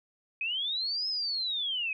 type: linear two-way sweep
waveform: sine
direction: up then down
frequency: 2481 to 5190 to 2481 Hz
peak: -29 dBFS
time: 0.41-1.93 s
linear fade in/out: 2 ms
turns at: 1.08 s
effects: none